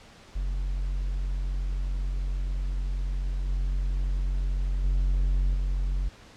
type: tone with level steps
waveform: triangle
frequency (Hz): 45.9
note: F#1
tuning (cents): -13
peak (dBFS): -24 / -22 / -19 / -22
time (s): 0.35-6.09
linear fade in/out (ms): 10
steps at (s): 3.48 / 4.84 / 5.54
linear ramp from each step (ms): 5
effects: pink hiss -51 dBFS RMS until 6.36 s + low-pass 6000 Hz 12 dB/octave